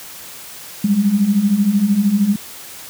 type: beating tone pair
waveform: sine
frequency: 193.3 / 206.3 Hz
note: G3 / G#3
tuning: -24 / -11 cents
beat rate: 13 Hz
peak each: -18 / -13 dBFS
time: 0.84-2.36 s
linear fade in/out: 5 ms
effects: white hiss -35 dBFS RMS until 2.89 s + high-pass 60 Hz 12 dB/octave